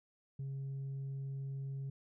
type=tone with tanh clipping; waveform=sine; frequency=136.4 Hz; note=C#3; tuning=28 cents flat; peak=-39 dBFS; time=0.39-1.9 s; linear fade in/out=5 ms; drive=1 dB; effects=none